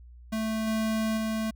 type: tone with level steps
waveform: square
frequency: 220 Hz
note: A3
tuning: in tune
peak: -28 / -26 / -28 dBFS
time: 0.32-1.51 s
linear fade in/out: 10 ms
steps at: 0.67 / 1.17 s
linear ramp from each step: 5 ms
effects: added 60 Hz sine -46 dBFS peak until 1.55 s